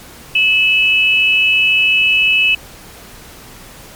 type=tone pair together; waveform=sine; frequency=2594 / 2960 Hz; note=E7 / F#7; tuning=-28 / 0 cents; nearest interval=major second; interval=228 cents; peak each=-10 / -15 dBFS; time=0.35-2.55 s; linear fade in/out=5 ms; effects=pink hiss -37 dBFS RMS until 3.95 s + MP3 96 kbps